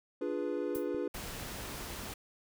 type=chord; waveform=triangle; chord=D diminished seventh; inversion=none; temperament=equal; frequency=293.7 / 349.2 / 415.3 / 493.9 Hz; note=D4 / F4 / Ab4 / Cb5; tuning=0 / 0 / 0 / 0 cents; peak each=-36 dBFS; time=0.21-1.08 s; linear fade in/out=5 ms
type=noise with exponential decay; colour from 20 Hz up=violet; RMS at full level=-41 dBFS; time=0.75-0.89 s; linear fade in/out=0 ms; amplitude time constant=29 ms
type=clicks; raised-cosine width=3 ms; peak=-36 dBFS; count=3; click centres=0.76 / 0.946 / 1.409 s
type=noise; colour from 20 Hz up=pink; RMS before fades=-42 dBFS; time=1.14-2.14 s; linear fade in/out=5 ms
effects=none

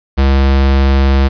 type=tone; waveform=square; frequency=67.8 Hz; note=C#2; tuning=38 cents flat; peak=-8 dBFS; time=0.17-1.29 s; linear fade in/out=20 ms; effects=resampled to 11025 Hz + 7-bit

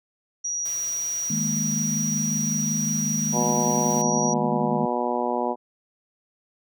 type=tone; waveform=sine; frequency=5770 Hz; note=F#8; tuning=44 cents flat; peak=-25 dBFS; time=0.44-4.34 s; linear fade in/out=10 ms
type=noise; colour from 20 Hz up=white; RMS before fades=-41 dBFS; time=0.65-4.02 s; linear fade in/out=5 ms
type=chord; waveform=sine; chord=D# suspended fourth; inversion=none; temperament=equal; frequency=155.56 / 207.7 / 233.1 Hz; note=D#3 / G#3 / A#3; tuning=0 / 0 / 0 cents; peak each=-29 / -28 / -29 dBFS; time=1.3-4.86 s; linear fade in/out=5 ms
type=harmonic tone; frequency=121.8 Hz; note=B2; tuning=24 cents flat; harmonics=2 / 3 / 4 / 5 / 6 / 7 / 8; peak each=-30 / -30 / -30 / -30 / -30 / -30 / -30 dBFS; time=3.32-5.56 s; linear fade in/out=50 ms
effects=none

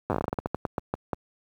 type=slowing click train; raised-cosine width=1 ms; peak=-12 dBFS; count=18; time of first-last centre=0.1-1.132 s; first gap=8 ms; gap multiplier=1.22; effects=high-pass 60 Hz 12 dB/octave + 9-bit

